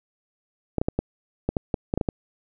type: clicks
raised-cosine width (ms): 2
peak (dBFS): -9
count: 11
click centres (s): 0.783 / 0.815 / 0.885 / 0.99 / 1.49 / 1.568 / 1.742 / 1.939 / 1.976 / 2.012 / 2.088
effects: none